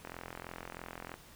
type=click train; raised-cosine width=0.5 ms; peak=-27 dBFS; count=48; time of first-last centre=0.05-1.14 s; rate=43.1 Hz; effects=pink hiss -56 dBFS RMS until 1.35 s